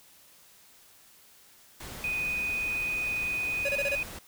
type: noise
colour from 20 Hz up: pink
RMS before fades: -42 dBFS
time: 1.8-4.19 s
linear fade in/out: 5 ms
type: tone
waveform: sine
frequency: 2489 Hz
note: D#7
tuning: in tune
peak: -28 dBFS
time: 2.04-4.03 s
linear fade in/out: 2 ms
type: tone bursts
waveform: square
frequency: 563 Hz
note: C#5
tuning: 27 cents sharp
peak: -29 dBFS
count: 5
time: 3.65-3.954 s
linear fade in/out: 5 ms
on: 40 ms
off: 26 ms
effects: white hiss -57 dBFS RMS until 4.27 s